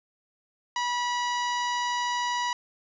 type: tone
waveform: sawtooth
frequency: 973 Hz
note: B5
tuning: 26 cents flat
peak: -22 dBFS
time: 0.76-2.53 s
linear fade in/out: 2 ms
effects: resampled to 16000 Hz + 9-bit